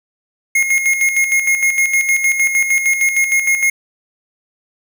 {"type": "tone with tremolo", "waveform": "square", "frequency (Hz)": 2151, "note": "C7", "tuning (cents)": 47, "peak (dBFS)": -11, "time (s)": [0.55, 3.7], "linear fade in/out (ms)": 5, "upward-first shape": "square", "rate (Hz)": 6.5, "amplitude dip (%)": 55, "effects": []}